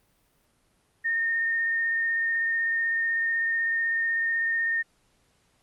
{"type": "tone with vibrato", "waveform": "sine", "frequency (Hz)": 1831, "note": "A#6", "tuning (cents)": -32, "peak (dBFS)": -23, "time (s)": [1.04, 4.83], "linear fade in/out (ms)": 20, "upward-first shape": "sine", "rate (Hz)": 16, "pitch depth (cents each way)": 12, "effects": ["pink hiss -67 dBFS RMS until 5.62 s", "Opus 32 kbps"]}